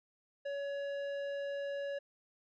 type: tone with tanh clipping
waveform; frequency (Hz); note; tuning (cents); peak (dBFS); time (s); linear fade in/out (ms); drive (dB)
sine; 563; C#5; +27; -38; 0.45-1.99; 10; 12
effects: none